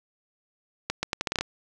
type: accelerating click train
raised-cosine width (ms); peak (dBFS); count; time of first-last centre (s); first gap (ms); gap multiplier
0.2; -9; 9; 0.9-1.41; 130; 0.78
effects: none